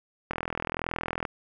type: click train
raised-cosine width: 0.5 ms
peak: -14 dBFS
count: 40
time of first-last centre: 0.31-1.252 s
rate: 41.4 Hz
effects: none